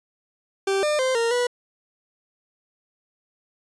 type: tone with pitch steps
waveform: 40% pulse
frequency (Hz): 390.2 / 600 / 519 / 462.9 / 488.9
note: G4 / D5 / C5 / A#4 / B4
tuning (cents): -8 / +37 / -14 / -12 / -18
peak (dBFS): -19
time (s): 0.67-1.47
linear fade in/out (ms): 5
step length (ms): 160
effects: resampled to 22050 Hz